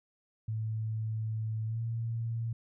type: tone with pitch glide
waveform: sine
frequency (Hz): 110 to 114.8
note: A2 to A#2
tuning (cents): 0 to -26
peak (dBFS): -31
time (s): 0.48-2.53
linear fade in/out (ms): 5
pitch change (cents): +74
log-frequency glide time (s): 1.66-1.8
effects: none